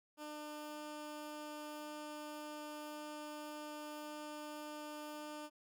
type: tone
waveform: 15% pulse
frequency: 300.3 Hz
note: D4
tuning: 39 cents sharp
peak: -39 dBFS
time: 0.17-5.5 s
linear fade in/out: 50 ms
effects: none

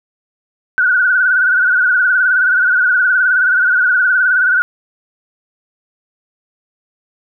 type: tone with vibrato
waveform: sine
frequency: 1480 Hz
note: F#6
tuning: in tune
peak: -9 dBFS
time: 0.78-4.62 s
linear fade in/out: 0 ms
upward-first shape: sine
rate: 19 Hz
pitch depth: 72 cents each way
effects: none

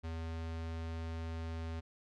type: tone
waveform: square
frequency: 81.8 Hz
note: E2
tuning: 13 cents flat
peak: -39 dBFS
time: 0.03-1.81 s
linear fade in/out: 20 ms
effects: low-pass 5000 Hz 12 dB/octave

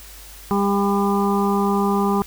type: harmonic tone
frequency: 200 Hz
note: G3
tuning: 35 cents sharp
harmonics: 1 / 2 / 4 / 5 / 6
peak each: -19 / -22 / -25 / -26 / -27 dBFS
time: 0.51-2.22 s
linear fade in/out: 0 ms
effects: added 50 Hz sine -42 dBFS peak until 2.26 s + white hiss -42 dBFS RMS until 2.26 s

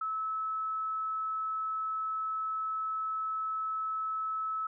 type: tone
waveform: sine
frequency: 1300 Hz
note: E6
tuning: 24 cents flat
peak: -31 dBFS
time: 0.01-4.67 s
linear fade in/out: 5 ms
effects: none

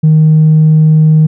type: tone with tanh clipping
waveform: triangle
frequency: 155.9 Hz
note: D#3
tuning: 4 cents sharp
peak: -3 dBFS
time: 0.03-1.27 s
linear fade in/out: 10 ms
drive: 5 dB
effects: none

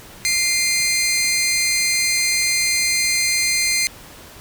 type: tone pair together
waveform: 15% pulse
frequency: 2093 / 2419 Hz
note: C7 / D#7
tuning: 0 / -49 cents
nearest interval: minor third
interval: 251 cents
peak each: -11 / -18 dBFS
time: 0.25-3.87 s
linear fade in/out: 0 ms
effects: pink hiss -41 dBFS RMS until 4.4 s

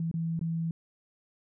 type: tone with dropouts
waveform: sine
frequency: 164.81 Hz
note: E3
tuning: in tune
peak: -28 dBFS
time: 0-0.71 s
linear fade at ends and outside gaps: 2 ms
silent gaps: 0.114-0.14 / 0.393-0.412 s
effects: none

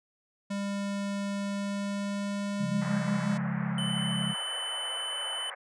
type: tone with pitch glide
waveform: square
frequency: 200 to 202.1 Hz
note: G3 to G#3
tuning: +35 to -47 cents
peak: -31 dBFS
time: 0.5-3.38 s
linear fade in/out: 10 ms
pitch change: +18 cents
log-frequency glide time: 1.33-2.81 s
type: chord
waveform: sine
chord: Db major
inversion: none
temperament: equal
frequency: 138.59 / 174.61 / 207.7 Hz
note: Db3 / F3 / Ab3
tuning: 0 / 0 / 0 cents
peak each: -34 / -32 / -33 dBFS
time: 2.58-4.35 s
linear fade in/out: 50 ms
type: band-pass noise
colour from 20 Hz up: white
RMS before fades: -41 dBFS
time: 2.81-5.55 s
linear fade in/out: 10 ms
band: 510 to 2000 Hz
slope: 48 dB/octave
type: tone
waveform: square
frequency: 3023 Hz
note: F#7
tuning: 36 cents sharp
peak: -33 dBFS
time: 3.78-5.5 s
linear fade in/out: 2 ms
effects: resampled to 22050 Hz

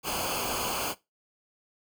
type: noise with comb filter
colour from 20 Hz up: pink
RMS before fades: -31 dBFS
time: 0.03-0.95 s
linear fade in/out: 50 ms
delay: 0.53 ms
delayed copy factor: -0.8
effects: noise-tail reverb RT60 0.2 s tail -18 dB re dry

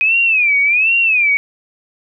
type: tone with vibrato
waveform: sine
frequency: 2489 Hz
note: D#7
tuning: in tune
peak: -10 dBFS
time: 0.01-1.37 s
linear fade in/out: 0 ms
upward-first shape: sine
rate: 1.3 Hz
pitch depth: 180 cents each way
effects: none

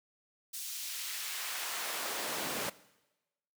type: noise with high-pass filter sweep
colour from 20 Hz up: pink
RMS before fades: -38 dBFS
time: 0.53-2.7 s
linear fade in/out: 10 ms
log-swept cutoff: 5600 to 210 Hz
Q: 0.72
effects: noise-tail reverb RT60 1.0 s tail -19 dB re dry

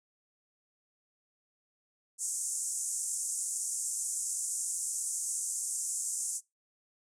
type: band-pass noise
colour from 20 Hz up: white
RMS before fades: -35 dBFS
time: 2.18-6.41 s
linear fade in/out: 50 ms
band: 6500 to 9500 Hz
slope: 48 dB/octave
effects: noise-tail reverb RT60 0.2 s tail -22 dB re dry

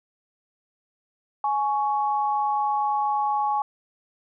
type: tone pair together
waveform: sine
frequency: 838.2 / 1114 Hz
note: G#5 / C#6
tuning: +16 / +8 cents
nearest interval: perfect fourth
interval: 492 cents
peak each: -22 / -27 dBFS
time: 1.44-3.62 s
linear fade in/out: 2 ms
effects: none

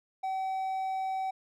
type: tone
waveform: triangle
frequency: 763 Hz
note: G5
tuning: 47 cents flat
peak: -28 dBFS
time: 0.23-1.31 s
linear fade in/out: 10 ms
effects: none

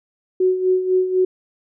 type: tone with tremolo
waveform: sine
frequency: 370.6 Hz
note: F#4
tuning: 3 cents sharp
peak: -12 dBFS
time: 0.4-1.25 s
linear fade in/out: 5 ms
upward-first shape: sine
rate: 4 Hz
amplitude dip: 65%
effects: none

